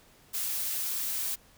blue noise, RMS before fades -32 dBFS, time 0.33-1.36 s, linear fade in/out 20 ms, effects pink hiss -59 dBFS RMS until 1.57 s

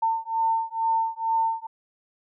sine beating tone pair, 901 / 903.2 Hz, A5 / A5, +41 / +45 cents, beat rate 2.2 Hz, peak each -25 dBFS, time 0.02-1.67 s, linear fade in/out 10 ms, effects none

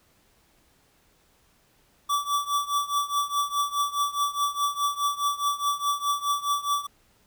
square tone with tremolo, 1155 Hz, D6, 29 cents flat, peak -21 dBFS, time 2.09-6.87 s, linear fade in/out 10 ms, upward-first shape triangle, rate 4.8 Hz, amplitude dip 90%, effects pink hiss -63 dBFS RMS until 7.26 s

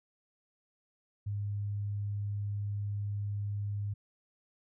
sine tone, 102.2 Hz, G#2, 27 cents flat, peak -32 dBFS, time 1.26-3.94 s, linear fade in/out 10 ms, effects none

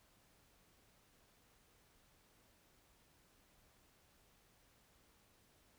silence, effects pink hiss -71 dBFS RMS until 5.78 s

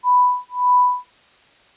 sine tone with tremolo, 991 Hz, B5, 6 cents sharp, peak -10 dBFS, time 0.03-1.1 s, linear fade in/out 50 ms, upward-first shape sine, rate 1.7 Hz, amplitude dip 100%, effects white hiss -52 dBFS RMS until 1.76 s + resampled to 8000 Hz

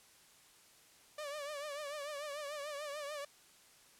sawtooth tone with vibrato, 585 Hz, D5, 7 cents flat, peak -37 dBFS, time 1.18-3.25 s, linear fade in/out 5 ms, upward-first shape triangle, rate 6.8 Hz, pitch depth 95 cents each way, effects white hiss -63 dBFS RMS until 3.99 s + low-pass 11000 Hz 12 dB/octave

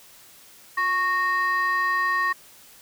sine tone pair together, 1103.5 / 1850 Hz, C#6 / A#6, -8 / -14 cents, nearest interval major sixth, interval 894 cents, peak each -21 / -21 dBFS, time 0.77-2.33 s, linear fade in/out 10 ms, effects tanh soft clip ceiling -17 dBFS + white hiss -50 dBFS RMS until 2.81 s

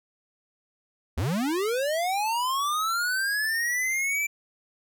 square linear sweep, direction up, 65.41 to 2346 Hz, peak -25 dBFS, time 1.17-4.27 s, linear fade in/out 10 ms, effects none

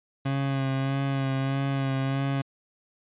30% pulse tone with vibrato, 135.9 Hz, C#3, 34 cents flat, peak -22 dBFS, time 0.25-2.42 s, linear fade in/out 10 ms, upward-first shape sine, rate 1.6 Hz, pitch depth 25 cents each way, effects resampled to 8000 Hz

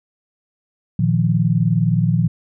sine chord, Bb suspended fourth, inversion none, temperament equal, 116.54 / 155.56 / 174.61 Hz, Bb2 / Eb3 / F3, 0 / 0 / 0 cents, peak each -18 dBFS, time 0.99-2.28 s, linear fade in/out 5 ms, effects none

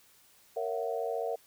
sine chord, F# dominant seventh, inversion first, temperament just, 462.5 / 555 / 666 / 740 Hz, A#4 / C#5 / E5 / F#5, -14 / +2 / +18 / 0 cents, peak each -34 / -38 / -36 / -38 dBFS, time 0.56-1.36 s, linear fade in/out 10 ms, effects white hiss -62 dBFS RMS until 1.46 s

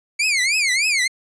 sawtooth tone with vibrato, 2253 Hz, C#7, 28 cents sharp, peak -13 dBFS, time 0.19-1.08 s, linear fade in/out 10 ms, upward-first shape triangle, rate 3.3 Hz, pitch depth 260 cents each way, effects resampled to 22050 Hz

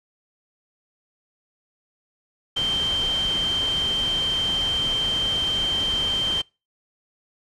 sine tone in noise, 3136 Hz, G7, in tune, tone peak -21 dBFS, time 2.56-6.42 s, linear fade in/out 10 ms, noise pink, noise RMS -32 dBFS, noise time 2.56-6.42 s, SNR +8 dB, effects noise-tail reverb RT60 0.3 s tail -26 dB re dry + low-pass 7000 Hz 12 dB/octave

